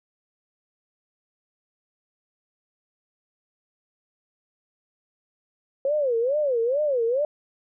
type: tone with vibrato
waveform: sine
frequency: 526 Hz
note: C5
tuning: 9 cents sharp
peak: -20 dBFS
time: 5.85-7.25 s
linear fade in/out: 2 ms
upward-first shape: sine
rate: 2.3 Hz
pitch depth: 250 cents each way
effects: none